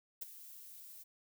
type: noise with ADSR envelope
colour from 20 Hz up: violet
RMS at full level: -39 dBFS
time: 0.21-1.04 s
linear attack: 12 ms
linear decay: 17 ms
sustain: -14 dB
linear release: 16 ms
effects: none